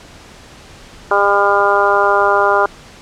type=harmonic tone; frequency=201.3 Hz; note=G3; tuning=46 cents sharp; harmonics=2 / 3 / 4 / 5 / 6 / 7; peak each=-17 / -17 / -17 / -17 / -17 / -17 dBFS; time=1.11-2.66 s; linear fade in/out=2 ms; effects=pink hiss -39 dBFS RMS until 3.01 s + low-pass 7000 Hz 12 dB/octave